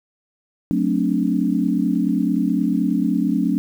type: chord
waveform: sine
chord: D dominant seventh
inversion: first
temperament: just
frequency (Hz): 183.54 / 220.2 / 264.3 / 293.7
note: F#3 / A3 / C4 / D4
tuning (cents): -14 / +2 / +18 / 0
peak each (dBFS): -22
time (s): 0.71-3.58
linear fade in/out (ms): 0
effects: 8-bit